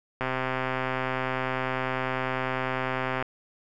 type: click train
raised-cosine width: 0.5 ms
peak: -13 dBFS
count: 393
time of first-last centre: 0.21-3.225 s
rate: 130 Hz
effects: none

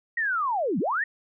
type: linear two-way sweep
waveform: sine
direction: down then up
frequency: 1912 to 156.6 to 1912 Hz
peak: -23 dBFS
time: 0.17-1.04 s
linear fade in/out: 5 ms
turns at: 0.79 s
effects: none

